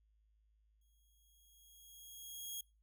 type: tone with exponential growth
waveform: 10% pulse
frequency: 3287 Hz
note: G#7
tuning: 19 cents flat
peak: -33 dBFS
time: 0.81-2.61 s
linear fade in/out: 5 ms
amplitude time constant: 390 ms
effects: noise-tail reverb RT60 0.3 s tail -24 dB re dry + added 53 Hz sine -70 dBFS peak until 2.82 s